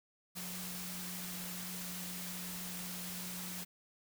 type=tone in noise; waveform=sine; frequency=180 Hz; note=F#3; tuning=47 cents flat; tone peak=-46 dBFS; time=0.35-3.65 s; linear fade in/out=20 ms; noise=white; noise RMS=-44 dBFS; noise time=0.35-3.65 s; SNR=-5 dB; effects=none